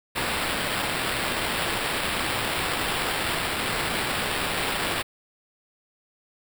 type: noise with sample-and-hold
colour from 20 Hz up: white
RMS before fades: -27 dBFS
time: 0.15-5.03 s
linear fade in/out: 20 ms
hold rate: 6300 Hz
effects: none